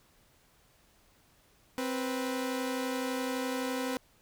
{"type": "tone pair together", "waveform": "sawtooth", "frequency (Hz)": [261.6, 491.4], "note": ["C4", "B4"], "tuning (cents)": [0, -9], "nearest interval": "major seventh", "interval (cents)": 1091, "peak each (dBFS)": [-29, -32], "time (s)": [1.78, 3.97], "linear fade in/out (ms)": 0, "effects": ["pink hiss -65 dBFS RMS until 4.21 s"]}